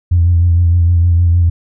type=tone with vibrato; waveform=sine; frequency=86.1 Hz; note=F2; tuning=24 cents flat; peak=-6 dBFS; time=0.11-1.5 s; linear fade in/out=10 ms; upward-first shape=triangle; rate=6.5 Hz; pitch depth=51 cents each way; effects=tanh soft clip ceiling -2 dBFS